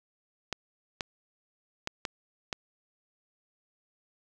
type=clicks; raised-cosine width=0.2 ms; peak=-14 dBFS; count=5; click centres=0.527 / 1.008 / 1.874 / 2.052 / 2.528 s; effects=none